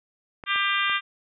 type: clicks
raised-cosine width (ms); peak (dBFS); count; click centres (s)
0.5; -24; 3; 0.438 / 0.56 / 0.897
type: harmonic tone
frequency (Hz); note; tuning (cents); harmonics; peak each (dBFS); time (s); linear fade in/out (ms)
397.6; G4; +25; 3 / 4 / 5 / 6 / 7 / 8 / 9; -27 / -28 / -29 / -30 / -30 / -31 / -32; 0.46-1.01; 50
effects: none